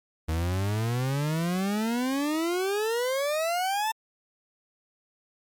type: exponential sweep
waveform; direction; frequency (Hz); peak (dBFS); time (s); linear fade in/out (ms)
40% pulse; up; 77.78 to 899; -24; 0.28-3.92; 10
effects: MP3 96 kbps